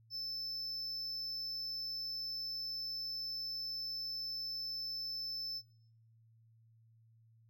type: tone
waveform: triangle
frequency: 5274 Hz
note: E8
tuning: in tune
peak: -38 dBFS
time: 0.1-5.62 s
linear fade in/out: 50 ms
effects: noise-tail reverb RT60 0.6 s tail -17 dB re dry + added 113 Hz sine -63 dBFS peak until 7.49 s